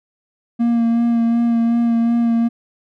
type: tone with vibrato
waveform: triangle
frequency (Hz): 233.1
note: A#3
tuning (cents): 0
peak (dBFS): -11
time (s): 0.59-2.49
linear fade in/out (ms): 20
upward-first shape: sine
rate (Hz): 2.7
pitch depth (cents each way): 19
effects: none